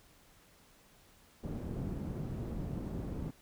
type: low-pass noise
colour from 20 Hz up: white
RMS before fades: -39 dBFS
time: 1.43-3.31 s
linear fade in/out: 10 ms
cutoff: 210 Hz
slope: 12 dB/octave
effects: pink hiss -63 dBFS RMS until 3.41 s